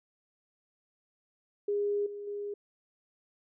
sine tone with level steps, 409.1 Hz, G#4, 26 cents flat, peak -27 / -38 / -34 dBFS, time 1.68-2.54 s, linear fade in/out 5 ms, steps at 2.06 / 2.27 s, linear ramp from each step 5 ms, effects none

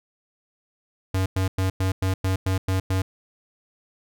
square tone bursts, 94.4 Hz, F#2, 35 cents sharp, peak -21 dBFS, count 9, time 1.14-3.02 s, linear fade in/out 5 ms, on 120 ms, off 100 ms, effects none

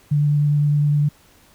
sine tone with vibrato, 146.83 Hz, D3, in tune, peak -14 dBFS, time 0.11-1.09 s, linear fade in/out 10 ms, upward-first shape sine, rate 9.8 Hz, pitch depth 11 cents each way, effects pink hiss -53 dBFS RMS until 1.54 s

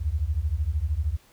sine beating tone pair, 69.3 / 82.3 Hz, C#2 / E2, 0 / -2 cents, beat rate 13 Hz, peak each -26 dBFS, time 0-1.17 s, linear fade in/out 20 ms, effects pink hiss -58 dBFS RMS until 1.32 s

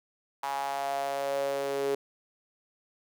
sawtooth tone with high-pass filter sweep, 139 Hz, C#3, 5 cents sharp, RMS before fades -31 dBFS, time 0.43-1.95 s, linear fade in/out 5 ms, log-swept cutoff 890 to 420 Hz, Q 6.3, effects none

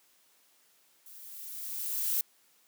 violet noise with level ramp, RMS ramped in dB -51 to -28 dBFS, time 1.06-2.21 s, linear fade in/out 2 ms, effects white hiss -66 dBFS RMS until 2.67 s + high-pass 200 Hz 12 dB/octave

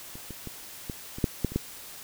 clicks, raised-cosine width 3 ms, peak -29 / -26 / -24 / -20 / -24 / -9 / -11 / -25 / -12 dBFS, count 9, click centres 0.155 / 0.307 / 0.473 / 0.898 / 1.185 / 1.242 / 1.447 / 1.52 / 1.56 s, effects white hiss -44 dBFS RMS until 2.03 s

